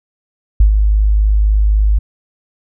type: tone with ADSR envelope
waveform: sine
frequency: 51.91 Hz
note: G#1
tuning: in tune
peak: -3 dBFS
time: 0.6-1.99 s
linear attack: 5 ms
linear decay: 100 ms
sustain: -5 dB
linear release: 10 ms
effects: none